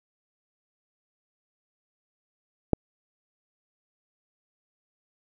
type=click; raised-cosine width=2 ms; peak=-6 dBFS; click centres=2.733 s; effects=none